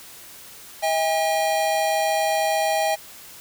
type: tone pair together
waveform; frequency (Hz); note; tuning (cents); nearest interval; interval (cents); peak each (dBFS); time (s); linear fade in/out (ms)
square; 640.5 / 807; E5 / G#5; -50 / -50; major third; 400; -23; 0.82-2.96; 20
effects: white hiss -43 dBFS RMS until 3.4 s